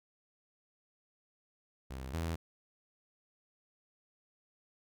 sawtooth tone pair in turn, 65.41 / 82.41 Hz, C2 / E2, 0 / 0 cents, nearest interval major third, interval 400 cents, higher second, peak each -37 / -30 dBFS, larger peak second, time 1.9-2.13 / 2.13-2.36 s, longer neither, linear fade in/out 10 ms, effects none

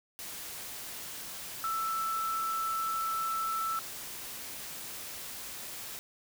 sine tone in noise, 1323 Hz, E6, 6 cents sharp, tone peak -30 dBFS, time 1.64-3.79 s, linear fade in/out 0 ms, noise white, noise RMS -42 dBFS, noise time 0.19-5.99 s, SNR +9 dB, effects none

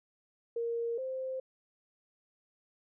sine tone pair in turn, 466.2 / 522.1 Hz, A#4 / C5, 0 / -4 cents, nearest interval major second, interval 196 cents, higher second, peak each -31 / -34 dBFS, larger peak first, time 0.56-0.98 / 0.98-1.4 s, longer neither, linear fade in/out 5 ms, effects none

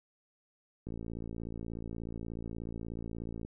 click train, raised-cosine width 3 ms, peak -28 dBFS, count 147, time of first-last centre 0.87-3.45 s, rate 56.6 Hz, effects none

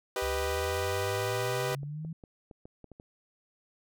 sawtooth chord, G augmented, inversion none, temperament equal, 392 / 493.9 / 622.3 Hz, G4 / B4 / D#5, 0 / 0 / 0 cents, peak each -30 / -29 / -33 dBFS, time 0.16-1.75 s, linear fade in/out 2 ms
sine exponential sweep, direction up, 65.9 to 164.81 Hz, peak -35 dBFS, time 0.22-2.13 s, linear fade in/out 5 ms
clicks, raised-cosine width 2 ms, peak -34 dBFS, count 9, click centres 1.722 / 1.832 / 2.049 / 2.238 / 2.512 / 2.655 / 2.843 / 2.917 / 2.999 s
effects none

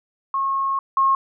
sine tone pair in turn, 1087 / 1080.7 Hz, C#6 / C#6, -34 / -44 cents, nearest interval unison, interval 10 cents, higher first, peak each -19 / -14 dBFS, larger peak second, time 0.34-0.79 / 0.97-1.15 s, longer first, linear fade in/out 2 ms, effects none

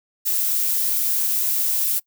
violet noise, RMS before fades -21 dBFS, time 0.25-2 s, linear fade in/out 20 ms, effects noise-tail reverb RT60 0.1 s tail -23 dB re dry

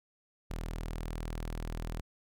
sawtooth tone, 40.42 Hz, E1, 33 cents flat, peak -32 dBFS, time 0.5-2.01 s, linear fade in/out 10 ms, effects none

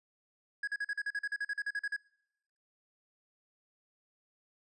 triangle tone bursts, 1661.2 Hz, G#6, in tune, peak -30 dBFS, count 16, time 0.63-1.965 s, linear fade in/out 5 ms, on 45 ms, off 41 ms, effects noise-tail reverb RT60 0.9 s tail -25 dB re dry + resampled to 24000 Hz

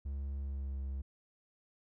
triangle tone with pitch glide, 69.3 to 67.56 Hz, C#2 to C#2, 0 to -44 cents, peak -34 dBFS, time 0.05-1.02 s, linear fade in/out 10 ms, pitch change -44 cents, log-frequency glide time 0.41-0.78 s, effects none

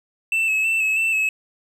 triangle tone with vibrato, 2624 Hz, E7, 9 cents flat, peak -16 dBFS, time 0.32-1.29 s, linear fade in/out 2 ms, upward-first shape square, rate 3.1 Hz, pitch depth 28 cents each way, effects none

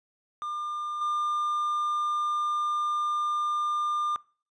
triangle tone with level steps, 1200 Hz, D6, 37 cents sharp, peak -29 / -24 dBFS, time 0.42-4.16 s, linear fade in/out 0 ms, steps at 1.01 s, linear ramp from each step 5 ms, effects noise-tail reverb RT60 0.4 s tail -22 dB re dry + resampled to 22050 Hz

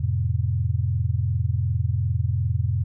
sine chord, F major, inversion none, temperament equal with one note detuned, 87.31 / 110 / 129.98 Hz, F2 / A2 / C3, 0 / 0 / -11 cents, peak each -24 / -24 / -26 dBFS, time 0-2.84 s, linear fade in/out 10 ms, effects none

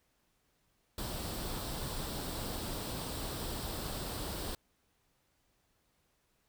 pink noise with comb filter, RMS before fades -39 dBFS, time 0.98-4.55 s, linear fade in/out 2 ms, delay 0.23 ms, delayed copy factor +0.5, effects pink hiss -75 dBFS RMS until 6.48 s

